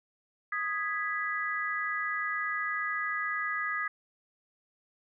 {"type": "chord", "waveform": "sine", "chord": "G# minor", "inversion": "second", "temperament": "equal", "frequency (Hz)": [1244.5, 1661.2, 1975.5], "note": ["D#6", "G#6", "B6"], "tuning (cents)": [0, 0, 0], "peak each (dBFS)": -34, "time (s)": [0.52, 3.88], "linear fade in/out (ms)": 5, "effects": []}